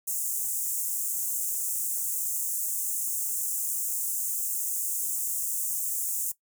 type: high-pass noise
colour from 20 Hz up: pink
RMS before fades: -30 dBFS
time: 0.07-6.32 s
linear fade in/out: 10 ms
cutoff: 6900 Hz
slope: 48 dB/octave
effects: noise-tail reverb RT60 0.1 s tail -17 dB re dry